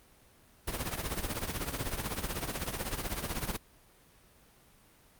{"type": "noise with tremolo", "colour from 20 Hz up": "pink", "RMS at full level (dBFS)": -32, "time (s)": [0.67, 3.57], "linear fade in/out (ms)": 10, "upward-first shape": "triangle", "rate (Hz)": 16, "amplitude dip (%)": 80, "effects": ["pink hiss -61 dBFS RMS until 5.19 s", "Opus 32 kbps"]}